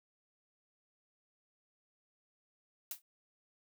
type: noise with exponential decay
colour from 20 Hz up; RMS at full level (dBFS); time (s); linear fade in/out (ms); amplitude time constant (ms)
blue; -36; 2.91-3.02; 2; 22
effects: none